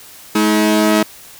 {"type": "tone pair together", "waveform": "sawtooth", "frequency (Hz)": [213.6, 320], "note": ["G#3", "D#4"], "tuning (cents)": [49, 49], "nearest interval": "perfect fifth", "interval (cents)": 700, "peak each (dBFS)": -10, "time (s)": [0.35, 1.03], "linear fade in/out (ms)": 5, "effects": ["white hiss -39 dBFS RMS until 1.39 s"]}